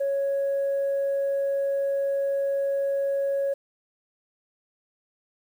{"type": "tone", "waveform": "sine", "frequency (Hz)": 554, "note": "C#5", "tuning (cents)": -1, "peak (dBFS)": -21, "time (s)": [0, 3.54], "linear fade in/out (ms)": 10, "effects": ["tanh soft clip ceiling -20 dBFS", "9-bit"]}